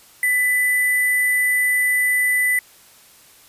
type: tone with sample-and-hold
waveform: sine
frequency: 1994 Hz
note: B6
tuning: 16 cents sharp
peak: -15 dBFS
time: 0.23-2.59 s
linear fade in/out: 2 ms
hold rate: 11025 Hz
effects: white hiss -49 dBFS RMS until 3.48 s + resampled to 32000 Hz